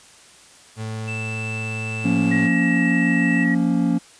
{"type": "tone with vibrato", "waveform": "35% pulse", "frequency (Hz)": 110.2, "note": "A2", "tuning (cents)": 3, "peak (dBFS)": -25, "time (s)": [0.76, 2.5], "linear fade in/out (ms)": 50, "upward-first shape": "triangle", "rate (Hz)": 17, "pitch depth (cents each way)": 8}
{"type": "tone", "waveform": "triangle", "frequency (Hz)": 2647, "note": "E7", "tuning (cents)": 7, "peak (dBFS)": -27, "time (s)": [1.07, 3.45], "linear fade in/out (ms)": 20}
{"type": "chord", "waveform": "triangle", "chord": "Bb minor", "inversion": "second", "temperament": "just", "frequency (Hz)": [174.81, 233.1, 279.7], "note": ["F3", "Bb3", "Db4"], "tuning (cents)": [2, 0, 16], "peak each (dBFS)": -19, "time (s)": [2.04, 3.99], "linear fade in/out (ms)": 20}
{"type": "tone with pitch glide", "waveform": "sine", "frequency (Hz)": [1899, 1911.1], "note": ["A#6", "A#6"], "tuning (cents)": [32, 43], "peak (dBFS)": -22, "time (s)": [2.31, 3.55], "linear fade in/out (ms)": 10, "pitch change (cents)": 11, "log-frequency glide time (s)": [3.19, 3.44]}
{"effects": ["white hiss -48 dBFS RMS until 4.19 s", "resampled to 22050 Hz"]}